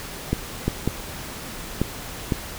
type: clicks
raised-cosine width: 3 ms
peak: -7 dBFS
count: 5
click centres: 0.33 / 0.68 / 0.876 / 1.816 / 2.322 s
effects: pink hiss -35 dBFS RMS until 2.58 s